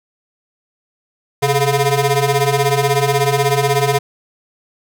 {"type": "ring-modulated tone", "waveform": "20% pulse", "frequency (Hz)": 281.7, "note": "C#4", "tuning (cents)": 28, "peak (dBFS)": -5, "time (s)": [1.42, 3.99], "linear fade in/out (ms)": 10, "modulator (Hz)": 149, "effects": []}